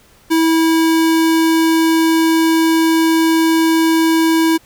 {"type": "tone", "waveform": "square", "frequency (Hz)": 325.1, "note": "E4", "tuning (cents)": -24, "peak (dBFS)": -11, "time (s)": [0.3, 4.58], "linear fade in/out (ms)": 20, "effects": ["pink hiss -49 dBFS RMS until 4.65 s"]}